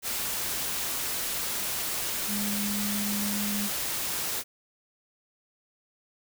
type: tone in noise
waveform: sine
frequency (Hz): 205.4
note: G#3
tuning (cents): -19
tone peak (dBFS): -30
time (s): 2.27-3.7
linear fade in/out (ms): 50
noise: white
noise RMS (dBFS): -31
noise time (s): 0.02-4.44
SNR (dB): -2
effects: none